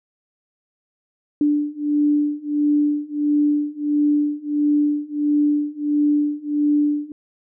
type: beating tone pair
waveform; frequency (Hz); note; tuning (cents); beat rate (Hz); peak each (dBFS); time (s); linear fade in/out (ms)
sine; 293.7 / 295.2; D4 / D4; 0 / +9; 1.5; -20 / -19; 1.41-7.12; 2
effects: none